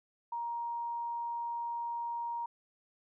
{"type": "tone", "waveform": "sine", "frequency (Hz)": 940, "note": "A#5", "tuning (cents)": 14, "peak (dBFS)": -34, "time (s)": [0.32, 2.46], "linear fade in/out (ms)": 5, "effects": []}